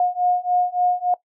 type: beating tone pair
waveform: sine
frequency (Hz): 717 / 720.5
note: F5 / F#5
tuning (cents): +45 / -46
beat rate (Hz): 3.5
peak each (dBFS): -21 / -20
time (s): 0-1.14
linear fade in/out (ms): 2
effects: noise-tail reverb RT60 0.1 s tail -18 dB re dry

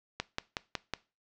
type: click train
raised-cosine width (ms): 0.2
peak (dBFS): -14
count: 5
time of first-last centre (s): 0.2-0.937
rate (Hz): 5.43
effects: noise-tail reverb RT60 0.3 s tail -20 dB re dry + low-pass 6000 Hz 12 dB/octave

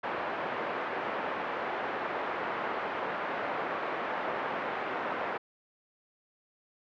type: band-pass noise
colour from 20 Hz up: pink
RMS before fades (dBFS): -34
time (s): 0.03-5.38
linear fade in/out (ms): 10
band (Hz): 490 to 1700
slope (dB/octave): 12
effects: low-pass 3000 Hz 12 dB/octave

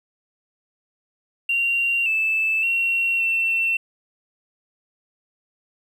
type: tone with pitch steps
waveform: triangle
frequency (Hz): 2763 / 2632 / 2732 / 2697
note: F7 / E7 / F7 / E7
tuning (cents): -19 / -3 / -39 / +39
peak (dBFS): -15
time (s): 1.49-3.77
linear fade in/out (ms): 5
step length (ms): 570
effects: tanh soft clip ceiling -16 dBFS

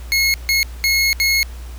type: tone bursts at uneven times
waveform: 25% pulse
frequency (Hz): 2169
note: C#7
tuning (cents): -38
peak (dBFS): -10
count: 4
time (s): 0.12-0.34 / 0.49-0.63 / 0.84-1.13 / 1.2-1.43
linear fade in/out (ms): 0
effects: added 60 Hz sine -29 dBFS peak until 1.78 s + pink hiss -43 dBFS RMS until 1.78 s

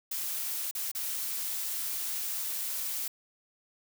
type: noise with dropouts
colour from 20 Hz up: blue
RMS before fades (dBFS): -34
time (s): 0.11-3.08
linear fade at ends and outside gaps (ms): 5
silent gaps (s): 0.712-0.75 / 0.916-0.949
effects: none

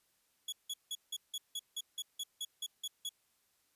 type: tone bursts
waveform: sawtooth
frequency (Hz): 3368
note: G#7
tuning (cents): +24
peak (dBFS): -34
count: 13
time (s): 0.48-3.092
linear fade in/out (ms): 5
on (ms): 44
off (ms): 170
effects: white hiss -75 dBFS RMS until 3.75 s + resampled to 32000 Hz

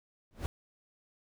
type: noise with exponential growth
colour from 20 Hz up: brown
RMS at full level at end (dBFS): -30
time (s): 0.31-0.46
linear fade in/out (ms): 0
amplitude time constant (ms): 32
effects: none

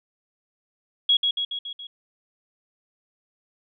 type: tone with echo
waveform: sine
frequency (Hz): 3322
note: G#7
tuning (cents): 0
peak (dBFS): -15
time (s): 1.09-1.17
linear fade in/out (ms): 5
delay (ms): 140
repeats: 5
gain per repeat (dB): -4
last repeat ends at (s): 1.87
effects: none

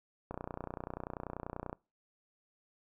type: click train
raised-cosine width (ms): 1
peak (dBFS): -25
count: 44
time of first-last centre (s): 0.31-1.729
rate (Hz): 30.3
effects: noise-tail reverb RT60 0.3 s tail -24 dB re dry

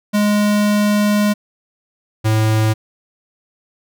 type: tone pair in turn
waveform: square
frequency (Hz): 207.7 / 109.39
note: G#3 / A2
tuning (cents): 0 / -10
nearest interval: major seventh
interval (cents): 1110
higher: first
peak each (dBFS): -13 / -13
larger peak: neither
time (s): 0.13-1.34 / 2.24-2.74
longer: first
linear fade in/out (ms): 20
effects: none

